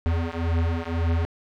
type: beating tone pair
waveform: square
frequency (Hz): 82.41 / 84.31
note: E2 / E2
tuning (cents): 0 / +40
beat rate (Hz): 1.9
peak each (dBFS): -26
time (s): 0.06-1.25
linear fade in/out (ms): 0
effects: low-pass 3000 Hz 12 dB/octave + 10-bit